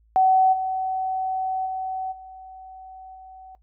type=tone with level steps; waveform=sine; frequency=755 Hz; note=F#5; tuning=35 cents sharp; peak=-14 / -23 / -26 / -39 / -41 dBFS; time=0.16-3.55 s; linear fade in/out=0 ms; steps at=0.52 / 1.65 / 2.11 / 3.14 s; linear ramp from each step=20 ms; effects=noise-tail reverb RT60 0.1 s tail -17 dB re dry + added 55 Hz sine -56 dBFS peak until 3.62 s